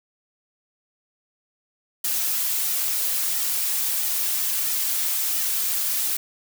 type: noise with flanger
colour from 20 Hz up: blue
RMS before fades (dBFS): -24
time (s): 2.04-6.17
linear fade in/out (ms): 5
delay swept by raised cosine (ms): 1.8 to 6.1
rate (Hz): 1.5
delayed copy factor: -0.55
effects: none